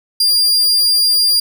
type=tone; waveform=40% pulse; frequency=4798 Hz; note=D8; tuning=36 cents sharp; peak=-9 dBFS; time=0.2-1.4 s; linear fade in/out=5 ms; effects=none